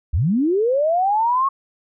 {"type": "linear sweep", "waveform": "sine", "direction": "up", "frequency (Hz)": [58.27, 1108.7], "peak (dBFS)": -15, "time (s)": [0.13, 1.49], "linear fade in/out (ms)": 10, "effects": []}